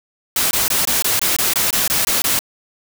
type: noise bursts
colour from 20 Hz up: white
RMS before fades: -17 dBFS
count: 12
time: 0.36-2.391 s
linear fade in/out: 2 ms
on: 150 ms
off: 21 ms
effects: none